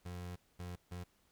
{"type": "tone bursts at uneven times", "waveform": "30% pulse", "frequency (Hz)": 89, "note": "F2", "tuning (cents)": 33, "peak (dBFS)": -40, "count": 3, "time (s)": [[0.05, 0.36], [0.59, 0.76], [0.91, 1.04]], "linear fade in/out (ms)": 10, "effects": ["pink hiss -73 dBFS RMS until 1.31 s"]}